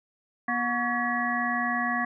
harmonic tone with a mistuned harmonic, 241.6 Hz, B3, 38 cents flat, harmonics 1 / 3 / 5 / 7 / 8, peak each -31 / -31 / -31 / -31 / -31 dBFS, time 0.48-2.05 s, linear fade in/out 5 ms, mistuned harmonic 5, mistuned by -120 cents, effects none

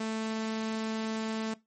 sawtooth tone, 220.8 Hz, A3, 6 cents sharp, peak -27 dBFS, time 0-1.54 s, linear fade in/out 5 ms, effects noise-tail reverb RT60 0.2 s tail -19 dB re dry + MP3 32 kbps

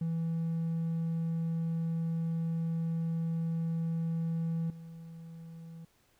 triangle tone with level steps, 164.81 Hz, E3, in tune, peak -27 / -42 dBFS, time 0.01-5.85 s, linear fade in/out 5 ms, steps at 4.7 s, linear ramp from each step 2 ms, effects tanh soft clip ceiling -24 dBFS + pink hiss -69 dBFS RMS until 6.19 s

